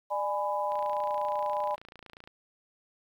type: chord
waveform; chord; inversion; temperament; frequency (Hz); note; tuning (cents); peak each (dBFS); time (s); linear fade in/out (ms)
sine; G# diminished; second; just; 598 / 830.6 / 996.7; D5 / G#5 / B5; +31 / 0 / +16; -32; 0.1-1.76; 20
type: click train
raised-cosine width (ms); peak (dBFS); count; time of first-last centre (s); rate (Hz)
0.3; -31; 45; 0.72-2.275; 28.3
effects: 10-bit